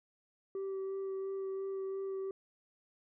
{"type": "tone with vibrato", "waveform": "sine", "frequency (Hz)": 386.8, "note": "G4", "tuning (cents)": -23, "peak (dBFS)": -33, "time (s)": [0.55, 2.31], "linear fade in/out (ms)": 2, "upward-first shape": "sine", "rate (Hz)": 2.9, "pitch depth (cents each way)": 11, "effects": ["tanh soft clip ceiling -35 dBFS"]}